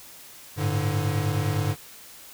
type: chord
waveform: square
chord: G suspended second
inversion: none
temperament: equal with one note detuned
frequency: 100.29 / 110 / 146.83 Hz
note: G2 / A2 / D3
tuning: +40 / 0 / 0 cents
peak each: -27 / -30 / -28 dBFS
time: 0.56-1.76 s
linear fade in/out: 50 ms
effects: white hiss -46 dBFS RMS until 2.33 s